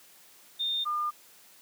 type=tone pair in turn; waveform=sine; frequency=3637 / 1206.7 Hz; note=A#7 / D6; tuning=-43 / +47 cents; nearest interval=octave + perfect fifth; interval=1910 cents; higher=first; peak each=-27 dBFS; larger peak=neither; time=0.59-0.85 / 0.85-1.11 s; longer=neither; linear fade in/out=20 ms; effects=white hiss -56 dBFS RMS until 1.61 s + high-pass 150 Hz 12 dB/octave